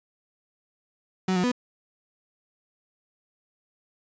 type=tone with pitch steps; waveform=35% pulse; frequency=186.8 / 180.8 / 247.2 Hz; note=F#3 / F#3 / B3; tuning=+17 / -40 / +2 cents; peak=-20 dBFS; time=1.28-1.517 s; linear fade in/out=5 ms; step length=79 ms; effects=resampled to 16000 Hz